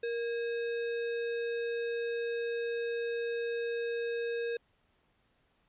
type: tone with sample-and-hold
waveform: sine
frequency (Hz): 468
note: A#4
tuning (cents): +7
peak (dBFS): -31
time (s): 0.03-4.57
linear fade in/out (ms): 5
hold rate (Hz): 2100
effects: pink hiss -72 dBFS RMS until 5.68 s + resampled to 8000 Hz